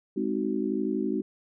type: chord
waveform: sine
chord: Ab dominant seventh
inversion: none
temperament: just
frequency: 207.7 / 259.6 / 311.5 / 373.8 Hz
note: Ab3 / C4 / Eb4 / Gb4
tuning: 0 / -13 / +2 / +18 cents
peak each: -31 dBFS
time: 0.16-1.22 s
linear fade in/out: 10 ms
effects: none